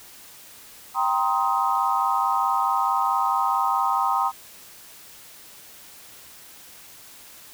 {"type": "chord", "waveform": "sine", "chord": "C minor seventh", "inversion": "second", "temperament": "just", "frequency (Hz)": [784.9, 941.9, 1046.5, 1255.8], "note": ["G5", "Bb5", "C6", "Eb6"], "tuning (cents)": [2, 18, 0, 16], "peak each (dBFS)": -25, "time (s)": [0.94, 4.32], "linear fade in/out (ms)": 50, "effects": ["white hiss -46 dBFS RMS until 7.53 s"]}